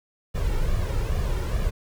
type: noise with flanger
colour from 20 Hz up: brown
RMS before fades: -24 dBFS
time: 0.34-1.71 s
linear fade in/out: 20 ms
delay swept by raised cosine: 1.7 to 2.22 ms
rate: 2.4 Hz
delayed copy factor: +0.65
effects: none